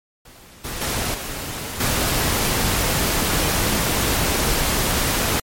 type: noise with level steps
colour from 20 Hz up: pink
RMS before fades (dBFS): -45 / -29 / -23 / -29 / -20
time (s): 0.25-5.4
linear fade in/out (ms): 5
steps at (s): 0.64 / 0.81 / 1.14 / 1.8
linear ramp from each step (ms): 5
effects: MP3 64 kbps